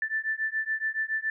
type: beating tone pair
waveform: sine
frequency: 1760 / 1767.1 Hz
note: A6 / A6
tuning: 0 / +7 cents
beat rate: 7.1 Hz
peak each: -30 dBFS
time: 0.02-1.3 s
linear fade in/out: 2 ms
effects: none